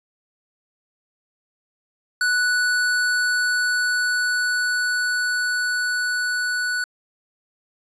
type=tone with level ramp; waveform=square; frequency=1480 Hz; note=F#6; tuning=in tune; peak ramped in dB=-18 to -22 dBFS; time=2.21-6.84 s; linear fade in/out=2 ms; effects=resampled to 22050 Hz + 10-bit